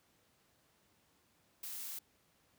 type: noise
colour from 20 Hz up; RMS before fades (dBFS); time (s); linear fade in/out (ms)
blue; -44; 1.63-1.99; 5
effects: pink hiss -72 dBFS RMS until 2.58 s + high-pass 80 Hz 12 dB/octave